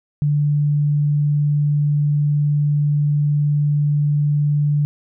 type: tone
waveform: sine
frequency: 146.83 Hz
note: D3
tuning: in tune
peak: -14 dBFS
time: 0.22-4.85 s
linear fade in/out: 0 ms
effects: none